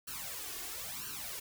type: noise with flanger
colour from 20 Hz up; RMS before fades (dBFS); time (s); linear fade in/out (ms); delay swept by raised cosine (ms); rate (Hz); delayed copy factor
white; -42; 0.07-1.4; 10; 0.69 to 2.79; 1; +1
effects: none